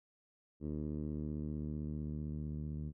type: tone with low-pass filter sweep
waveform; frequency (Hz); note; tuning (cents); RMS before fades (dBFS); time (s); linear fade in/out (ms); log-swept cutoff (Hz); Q
10% pulse; 75.6; D#2; -49; -40; 0.6-2.93; 50; 320 to 170; 1.2
effects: none